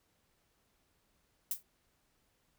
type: noise with exponential decay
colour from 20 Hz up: violet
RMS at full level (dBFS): -30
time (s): 1.51-1.63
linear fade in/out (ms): 2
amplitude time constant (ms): 24
effects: pink hiss -75 dBFS RMS until 2.58 s